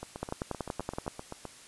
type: two click trains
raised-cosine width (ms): 1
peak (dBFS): -18 / -24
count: 10 / 12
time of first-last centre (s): 0.23-1.079 / 0.03-1.453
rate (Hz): 10.6 / 7.73
effects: white hiss -52 dBFS RMS until 1.67 s + resampled to 24000 Hz